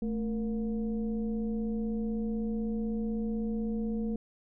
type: tone with frequency modulation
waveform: sine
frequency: 220 Hz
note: A3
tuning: in tune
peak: -29 dBFS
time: 0.02-4.16 s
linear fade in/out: 2 ms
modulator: 248 Hz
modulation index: 0.67
effects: none